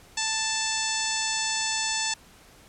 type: harmonic tone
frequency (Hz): 882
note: A5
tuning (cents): +4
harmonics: 1 / 2 / 3 / 4 / 5 / 6 / 7 / 8 / 9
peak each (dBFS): -34 / -34 / -34 / -34 / -34 / -34 / -34 / -34 / -34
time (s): 0.17-2.14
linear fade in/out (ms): 5
effects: pink hiss -53 dBFS RMS until 2.68 s + low-pass 12000 Hz 12 dB/octave